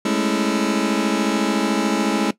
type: chord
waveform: sawtooth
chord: A major seventh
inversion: third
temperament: just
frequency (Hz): 206.2 / 220 / 275 / 330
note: G#3 / A3 / C#4 / E4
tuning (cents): -12 / 0 / -14 / +2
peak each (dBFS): -19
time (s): 0.05-2.31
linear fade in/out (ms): 5
effects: noise-tail reverb RT60 0.1 s tail -17 dB re dry + low-pass 9000 Hz 12 dB/octave